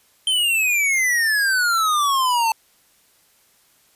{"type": "exponential sweep", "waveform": "square", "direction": "down", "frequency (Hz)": [3136, 880], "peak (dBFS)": -17, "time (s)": [0.27, 2.52], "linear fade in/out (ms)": 2, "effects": ["white hiss -58 dBFS RMS until 3.95 s", "resampled to 32000 Hz"]}